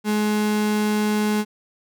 35% pulse tone, 211.2 Hz, G#3, 29 cents sharp, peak -17 dBFS, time 0.04-1.45 s, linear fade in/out 50 ms, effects none

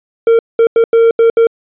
triangle tone bursts at uneven times, 458.6 Hz, A#4, 28 cents flat, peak -3 dBFS, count 6, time 0.27-0.39 / 0.59-0.67 / 0.76-0.84 / 0.93-1.11 / 1.19-1.3 / 1.37-1.47 s, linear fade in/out 2 ms, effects resampled to 8000 Hz

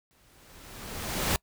pink noise with exponential growth, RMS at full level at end -25 dBFS, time 0.11-1.36 s, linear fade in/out 0 ms, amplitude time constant 270 ms, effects noise-tail reverb RT60 0.1 s tail -25 dB re dry

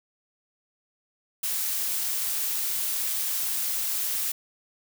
blue noise, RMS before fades -28 dBFS, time 1.43-4.32 s, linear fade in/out 5 ms, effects none

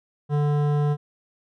sine tone with hard clipping, 146.83 Hz, D3, in tune, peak -21 dBFS, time 0.29-0.97 s, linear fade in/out 50 ms, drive 14 dB, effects none

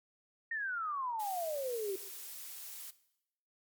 sine exponential sweep, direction down, 1864.7 to 371.9 Hz, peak -34 dBFS, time 0.51-1.96 s, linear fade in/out 5 ms
blue noise, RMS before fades -46 dBFS, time 1.19-2.91 s, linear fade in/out 10 ms
effects noise-tail reverb RT60 0.8 s tail -17 dB re dry + MP3 96 kbps

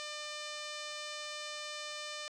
5% pulse tone, 599 Hz, D5, 34 cents sharp, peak -28 dBFS, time 0-2.28 s, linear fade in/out 0 ms, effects low-pass 7000 Hz 12 dB/octave

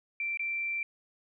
sine tone with dropouts, 2349 Hz, D7, in tune, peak -30 dBFS, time 0.2-0.83 s, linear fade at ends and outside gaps 2 ms, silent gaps 0.373-0.394 s, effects none

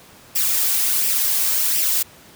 blue noise with flanger, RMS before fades -19 dBFS, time 0.35-2.03 s, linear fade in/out 10 ms, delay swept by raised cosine 0.37 to 2.67 ms, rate 1.4 Hz, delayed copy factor +0.5, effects pink hiss -46 dBFS RMS until 2.35 s + high-pass 80 Hz 12 dB/octave

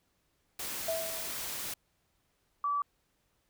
white noise, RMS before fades -38 dBFS, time 0.59-1.74 s, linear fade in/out 5 ms
sine tone with exponential decay, 654 Hz, E5, 14 cents flat, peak -28 dBFS, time 0.88-1.53 s, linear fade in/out 5 ms, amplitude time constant 140 ms
sine tone, 1153 Hz, D6, 32 cents flat, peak -28 dBFS, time 2.64-2.82 s, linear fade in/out 2 ms
effects pink hiss -75 dBFS RMS until 3.49 s

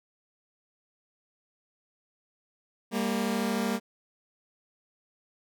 sawtooth tone pair together, 199.15 / 232.4 Hz, G3 / A#3, +28 / -5 cents, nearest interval minor third, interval 267 cents, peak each -26 / -25 dBFS, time 2.91-3.8 s, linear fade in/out 50 ms, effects none

